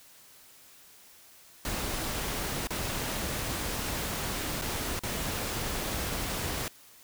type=noise with dropouts; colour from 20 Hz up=pink; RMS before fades=-33 dBFS; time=1.65-6.68 s; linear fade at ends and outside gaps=1 ms; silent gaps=2.671-2.705 / 4.614-4.62 / 4.992-5.035 s; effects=white hiss -55 dBFS RMS until 7.03 s